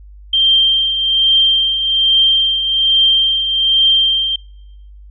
sine tone with tremolo, 3161 Hz, G7, 14 cents sharp, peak -7 dBFS, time 0.33-4.36 s, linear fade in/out 5 ms, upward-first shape triangle, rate 1.2 Hz, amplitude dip 60%, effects noise-tail reverb RT60 1.0 s tail -26 dB re dry + added 50 Hz sine -35 dBFS peak until 5.1 s

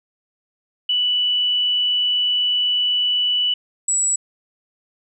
sine tone pair in turn, 2964 / 7831 Hz, F#7 / B8, +2 / -16 cents, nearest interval octave + perfect fourth, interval 1682 cents, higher second, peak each -16 dBFS, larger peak neither, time 0.89-3.54 / 3.88-4.16 s, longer first, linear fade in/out 5 ms, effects none

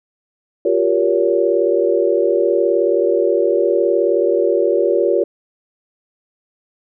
sine chord, G half-diminished seventh, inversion third, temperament just, 352.8 / 392 / 470.4 / 564.5 Hz, F4 / G4 / Bb4 / Db5, +18 / 0 / +16 / +31 cents, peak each -18 dBFS, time 0.65-5.24 s, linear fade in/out 5 ms, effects none

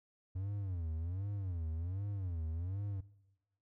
triangle tone with vibrato, 90 Hz, F#2, 47 cents flat, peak -34 dBFS, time 0.35-3.01 s, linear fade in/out 10 ms, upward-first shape sine, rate 1.3 Hz, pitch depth 220 cents each way, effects noise-tail reverb RT60 1.0 s tail -20 dB re dry

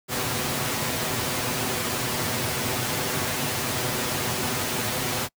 pink noise with comb filter, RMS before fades -26 dBFS, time 0.08-5.29 s, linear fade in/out 50 ms, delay 8 ms, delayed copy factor +0.6, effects noise-tail reverb RT60 0.1 s tail -26 dB re dry + high-pass 100 Hz 12 dB/octave

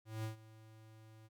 square tone with ADSR envelope, 110 Hz, A2, in tune, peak -38 dBFS, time 0.05-1.29 s, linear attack 190 ms, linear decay 120 ms, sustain -19 dB, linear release 33 ms, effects none

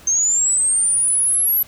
sine linear sweep, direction up, 6272 to 11840 Hz, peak -14 dBFS, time 0.07-1.63 s, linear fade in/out 5 ms, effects pink hiss -45 dBFS RMS until 1.67 s

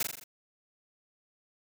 white noise with echo, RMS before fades -29 dBFS, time 0-0.03 s, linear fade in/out 5 ms, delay 42 ms, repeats 5, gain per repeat -4 dB, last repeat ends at 0.24 s, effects none

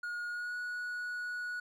triangle tone with pitch glide, 1437 to 1463 Hz, F6 to F#6, +49 to -20 cents, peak -34 dBFS, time 0.03-1.6 s, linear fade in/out 5 ms, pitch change +31 cents, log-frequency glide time 0.29-0.56 s, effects none

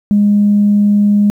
sine tone, 205.6 Hz, G#3, 17 cents flat, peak -6 dBFS, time 0.11-1.3 s, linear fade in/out 0 ms, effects tanh soft clip ceiling -2 dBFS + 8-bit

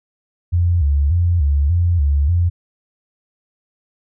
sine tone with vibrato, 78.8 Hz, D#2, 23 cents sharp, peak -12 dBFS, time 0.52-2.5 s, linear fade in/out 20 ms, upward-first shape square, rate 1.7 Hz, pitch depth 170 cents each way, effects none

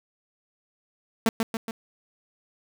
sawtooth tone with echo, 225.4 Hz, A3, 42 cents sharp, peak -14 dBFS, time 1.26-1.29 s, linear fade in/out 2 ms, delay 140 ms, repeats 3, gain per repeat -4 dB, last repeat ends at 1.71 s, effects none

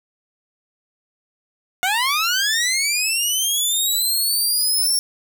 15% pulse linear sweep, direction up, 710 to 5510 Hz, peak -11 dBFS, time 1.83-4.99 s, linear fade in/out 0 ms, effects none

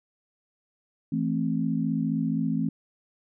sine chord, A minor, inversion second, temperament just, 165 / 220 / 264 Hz, E3 / A3 / C4, +2 / 0 / +16 cents, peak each -28 dBFS, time 1.12-2.69 s, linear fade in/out 5 ms, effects none

